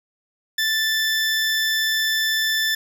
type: tone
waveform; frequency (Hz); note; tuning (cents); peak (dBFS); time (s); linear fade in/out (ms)
20% pulse; 1762; A6; +2; -14; 0.58-2.75; 5
effects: none